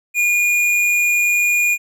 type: tone with tanh clipping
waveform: sine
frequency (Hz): 2433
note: D#7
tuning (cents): -39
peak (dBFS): -15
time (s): 0.14-1.78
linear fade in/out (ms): 50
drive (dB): 14
effects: none